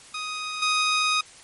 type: tone with level steps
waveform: 15% pulse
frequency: 1250 Hz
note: D#6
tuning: 8 cents sharp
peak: -23 / -14 dBFS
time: 0.14-1.21 s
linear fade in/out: 5 ms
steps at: 0.62 s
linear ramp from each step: 5 ms
effects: white hiss -48 dBFS RMS until 1.43 s + MP3 48 kbps